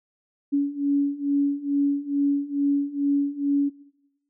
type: beating tone pair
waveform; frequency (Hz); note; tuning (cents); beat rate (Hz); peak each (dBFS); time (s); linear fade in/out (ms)
sine; 281.8 / 284.1; C#4 / C#4; +29 / +43; 2.3; -25 / -22; 0.52-3.7; 20
effects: noise-tail reverb RT60 0.9 s tail -20 dB re dry